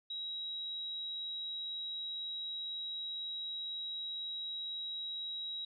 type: tone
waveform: sine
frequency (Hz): 3846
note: B7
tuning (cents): -47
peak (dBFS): -38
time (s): 0.1-5.65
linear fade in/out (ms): 5
effects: none